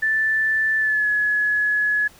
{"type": "tone with pitch glide", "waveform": "sine", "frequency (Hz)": [1760, 1695.1], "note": ["A6", "G#6"], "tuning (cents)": [0, 35], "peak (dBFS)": -17, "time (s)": [0.02, 2.08], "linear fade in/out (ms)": 10, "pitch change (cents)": -65, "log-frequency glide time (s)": [0.78, 1.08], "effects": ["pink hiss -49 dBFS RMS until 2.19 s"]}